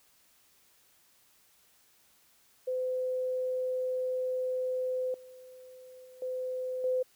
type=tone with level steps; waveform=sine; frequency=510 Hz; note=C5; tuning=44 cents flat; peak=-29 / -48 / -50 / -32 / -26 dBFS; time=2.67-7.03 s; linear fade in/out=10 ms; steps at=5.14 / 6.05 / 6.22 / 6.84 s; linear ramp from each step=2 ms; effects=white hiss -65 dBFS RMS until 7.15 s